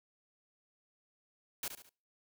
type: noise with echo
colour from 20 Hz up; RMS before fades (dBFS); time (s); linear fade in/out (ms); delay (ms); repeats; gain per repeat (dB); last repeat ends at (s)
white; -38; 1.63-1.68; 2; 71; 3; -8; 1.893
effects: noise-tail reverb RT60 0.4 s tail -25 dB re dry